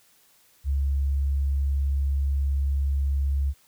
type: tone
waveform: sine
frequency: 69.3 Hz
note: C#2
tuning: in tune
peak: -21 dBFS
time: 0.64-3.54 s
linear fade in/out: 50 ms
effects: white hiss -60 dBFS RMS until 3.67 s